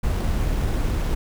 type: noise with sample-and-hold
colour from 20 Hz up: brown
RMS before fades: -22 dBFS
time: 0.03-1.15 s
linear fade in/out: 10 ms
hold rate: 8820 Hz
effects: none